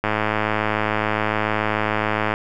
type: click train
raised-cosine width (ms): 0.5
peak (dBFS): -5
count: 247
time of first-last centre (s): 0.04-2.339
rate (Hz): 107
effects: none